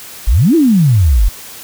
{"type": "exponential two-way sweep", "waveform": "sine", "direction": "up then down", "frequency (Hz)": [42.25, 349.2, 42.25], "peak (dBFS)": -6, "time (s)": [0.27, 1.29], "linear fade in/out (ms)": 10, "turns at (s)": 0.55, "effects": ["white hiss -32 dBFS RMS until 1.63 s"]}